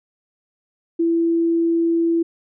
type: tone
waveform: sine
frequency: 333.9 Hz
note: E4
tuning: 22 cents sharp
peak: -15 dBFS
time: 0.99-2.23 s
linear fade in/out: 10 ms
effects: none